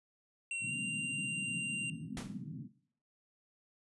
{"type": "tone with pitch glide", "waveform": "square", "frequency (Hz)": [2735, 2776], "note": ["F7", "F7"], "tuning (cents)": [-37, -11], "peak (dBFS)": -36, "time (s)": [0.51, 1.9], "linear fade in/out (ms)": 2, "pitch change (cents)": 26, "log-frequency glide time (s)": [0.65, 0.73]}
{"type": "band-pass noise", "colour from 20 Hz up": "white", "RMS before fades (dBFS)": -44, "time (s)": [0.6, 2.69], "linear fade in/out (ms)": 50, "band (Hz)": [120, 260], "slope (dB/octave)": 48}
{"type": "noise with exponential decay", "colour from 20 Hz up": "pink", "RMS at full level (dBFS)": -40, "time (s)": [2.17, 2.42], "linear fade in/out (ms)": 1, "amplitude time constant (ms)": 53}
{"effects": ["noise-tail reverb RT60 0.6 s tail -18 dB re dry", "resampled to 24000 Hz"]}